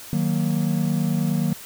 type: chord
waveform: triangle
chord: D# minor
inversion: none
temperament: equal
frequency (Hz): 155.56 / 185 / 233.1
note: D#3 / F#3 / A#3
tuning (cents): 0 / 0 / 0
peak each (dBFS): -21 / -22 / -23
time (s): 0.13-1.53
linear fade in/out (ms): 0
effects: white hiss -40 dBFS RMS until 1.65 s